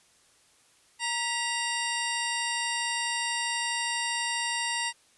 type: harmonic tone with a mistuned harmonic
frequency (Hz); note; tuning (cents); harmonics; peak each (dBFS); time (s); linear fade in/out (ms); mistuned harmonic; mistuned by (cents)
932.3; A#5; 0; 1 / 2 / 3 / 4 / 5 / 6 / 8 / 9 / 10; -34 / -33 / -34 / -39 / -38 / -40 / -39 / -39 / -42; 0.99-4.93; 50; 2; +77
effects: white hiss -62 dBFS RMS until 5.17 s + resampled to 24000 Hz